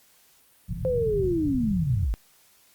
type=low-pass noise; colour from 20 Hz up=white; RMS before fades=-31 dBFS; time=0.68-2.05 s; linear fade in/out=20 ms; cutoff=170 Hz; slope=48 dB/octave
type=linear sweep; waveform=sine; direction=down; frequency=523.3 to 42.08 Hz; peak=-22 dBFS; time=0.85-2.14 s; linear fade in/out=0 ms
effects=white hiss -59 dBFS RMS until 2.74 s + Opus 48 kbps